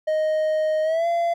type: tone with pitch glide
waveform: triangle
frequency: 622.3 to 682.6 Hz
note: D#5 to F5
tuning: 0 to -40 cents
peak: -17 dBFS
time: 0.07-1.34 s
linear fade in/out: 10 ms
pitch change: +160 cents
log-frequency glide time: 0.83-1.07 s
effects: none